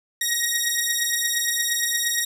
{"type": "beating tone pair", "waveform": "10% pulse", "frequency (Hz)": [1880, 1888.6], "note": ["A#6", "A#6"], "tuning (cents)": [14, 22], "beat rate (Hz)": 8.6, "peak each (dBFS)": -15, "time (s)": [0.21, 2.25], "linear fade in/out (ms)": 5, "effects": []}